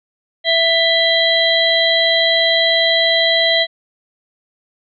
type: harmonic tone with a mistuned harmonic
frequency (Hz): 662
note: E5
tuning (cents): +7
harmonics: 1 / 3 / 5 / 6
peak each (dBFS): -17 / -17 / -17 / -17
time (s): 0.44-3.67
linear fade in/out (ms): 50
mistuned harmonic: 5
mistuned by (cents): -45
effects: none